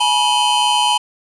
square tone cluster, 845 / 969 / 3055 Hz, G#5 / B5 / G7, +30 / -33 / -45 cents, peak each -18 dBFS, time 0-0.98 s, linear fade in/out 10 ms, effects resampled to 22050 Hz + 7-bit

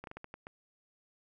slowing click train, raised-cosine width 0.5 ms, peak -29 dBFS, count 7, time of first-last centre 0.04-0.469 s, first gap 32 ms, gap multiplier 1.32, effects none

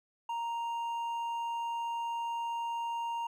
triangle tone with hard clipping, 932.3 Hz, A#5, in tune, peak -34 dBFS, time 0.29-3.27 s, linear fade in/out 5 ms, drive 8 dB, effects none

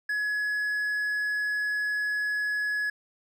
triangle tone, 1689 Hz, G#6, 29 cents sharp, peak -24 dBFS, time 0.09-2.9 s, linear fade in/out 5 ms, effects none

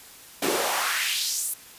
pink noise with high-pass filter sweep, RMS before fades -26 dBFS, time 0.42-1.54 s, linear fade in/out 5 ms, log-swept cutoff 280 to 11000 Hz, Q 2.3, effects white hiss -47 dBFS RMS until 1.78 s + resampled to 32000 Hz

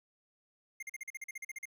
square tone bursts, 2115 Hz, C7, 18 cents sharp, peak -40 dBFS, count 13, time 0.8-1.655 s, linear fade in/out 5 ms, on 27 ms, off 42 ms, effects resampled to 32000 Hz

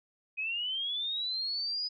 sine linear sweep, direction up, 2500 to 4996 Hz, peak -31 dBFS, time 0.37-1.89 s, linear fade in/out 20 ms, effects none

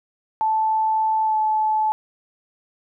sine tone with pitch glide, 876 to 865.4 Hz, A5 to A5, -8 to -29 cents, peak -17 dBFS, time 0.41-1.92 s, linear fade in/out 0 ms, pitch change -21 cents, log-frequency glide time 1.24-1.36 s, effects none

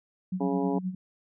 sine tone with tremolo, 185 Hz, F#3, in tune, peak -26 dBFS, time 0.32-0.95 s, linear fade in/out 5 ms, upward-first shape sine, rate 9.5 Hz, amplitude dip 75%
harmonic tone, 138.59 Hz, C#3, in tune, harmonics 2 / 3 / 4 / 5 / 6 / 7, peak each -28 / -31 / -39 / -37 / -37 / -40 dBFS, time 0.4-0.79 s, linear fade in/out 10 ms
effects none

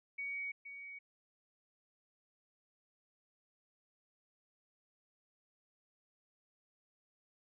sine tone with echo, 2249 Hz, C#7, 24 cents sharp, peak -38 dBFS, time 0.18-0.52 s, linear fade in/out 10 ms, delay 470 ms, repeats 1, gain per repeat -8 dB, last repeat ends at 0.99 s, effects none

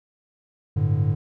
triangle chord, G suspended second, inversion none, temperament equal, 98 / 110 / 146.83 Hz, G2 / A2 / D3, 0 / 0 / 0 cents, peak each -21 dBFS, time 0.76-1.15 s, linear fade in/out 10 ms, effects none

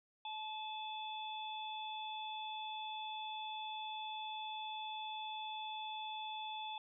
harmonic tone, 865 Hz, A5, 30 cents flat, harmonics 1 / 3 / 4, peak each -43 / -52 / -47 dBFS, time 0.25-6.78 s, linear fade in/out 2 ms, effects none

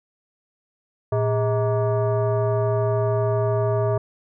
sine tone with frequency modulation, 114.1 Hz, A#2, 37 cents flat, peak -18 dBFS, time 1.12-3.98 s, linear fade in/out 5 ms, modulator 524 Hz, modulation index 1.2, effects none

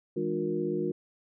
sine tone cluster, 160.9 / 205.3 / 301.5 / 358.5 / 467.5 Hz, E3 / G#3 / D4 / F4 / A#4, -42 / -20 / +46 / +45 / +5 cents, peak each -37 / -36 / -35 / -30 / -36 dBFS, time 0.16-0.92 s, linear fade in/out 10 ms, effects none

